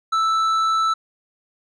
triangle tone with tanh clipping, 1318.5 Hz, E6, in tune, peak -18 dBFS, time 0.12-0.94 s, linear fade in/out 10 ms, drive 12 dB, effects none

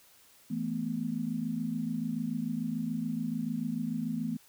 sine chord, E suspended fourth, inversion none, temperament equal with one note detuned, 165.39 / 220 / 246.9 Hz, E3 / A3 / B3, +6 / 0 / 0 cents, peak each -37 / -34 / -34 dBFS, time 0.5-4.37 s, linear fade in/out 10 ms, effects white hiss -60 dBFS RMS until 4.48 s

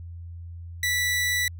sawtooth tone, 1966 Hz, B6, 8 cents flat, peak -19 dBFS, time 0.83-1.48 s, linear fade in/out 2 ms, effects added 85 Hz sine -36 dBFS peak until 1.59 s

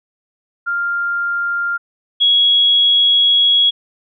sine tone pair in turn, 1396.9 / 3329 Hz, F6 / G#7, 0 / +3 cents, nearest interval octave + minor third, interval 1503 cents, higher second, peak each -16 / -9 dBFS, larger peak second, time 0.66-1.78 / 2.2-3.71 s, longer second, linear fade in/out 20 ms, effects none

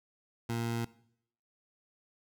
20% pulse tone, 116.54 Hz, A#2, in tune, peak -27 dBFS, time 0.49-0.85 s, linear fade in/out 5 ms, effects noise-tail reverb RT60 0.7 s tail -20 dB re dry

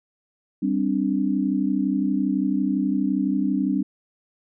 sine chord, G suspended fourth, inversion none, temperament equal, 196 / 261.6 / 293.7 Hz, G3 / C4 / D4, 0 / 0 / 0 cents, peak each -24 dBFS, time 0.62-3.83 s, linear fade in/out 10 ms, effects none

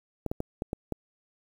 clicks, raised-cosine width 2 ms, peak -17 dBFS, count 6, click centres 0.263 / 0.315 / 0.404 / 0.621 / 0.731 / 0.923 s, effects 8-bit

